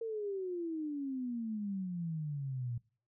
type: exponential sweep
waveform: sine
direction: down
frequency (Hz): 461.3 to 116.54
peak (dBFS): -35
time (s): 0.01-2.78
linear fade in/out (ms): 5
effects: noise-tail reverb RT60 0.4 s tail -22 dB re dry